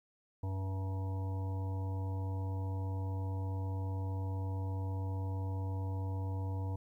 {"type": "harmonic tone with a mistuned harmonic", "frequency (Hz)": 95.2, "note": "F#2", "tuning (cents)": 50, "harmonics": [1, 3, 5, 7, 9, 10], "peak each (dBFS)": [-34, -47, -50, -54, -53, -52], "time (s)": [0.43, 6.76], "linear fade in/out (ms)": 5, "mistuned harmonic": 5, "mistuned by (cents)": 25, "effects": ["12-bit"]}